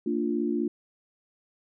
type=chord; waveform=sine; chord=Bb major; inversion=none; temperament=equal with one note detuned; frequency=229.2 / 293.7 / 349.2 Hz; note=Bb3 / D4 / F4; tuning=-29 / 0 / 0 cents; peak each=-29 dBFS; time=0.06-0.68 s; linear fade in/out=5 ms; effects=none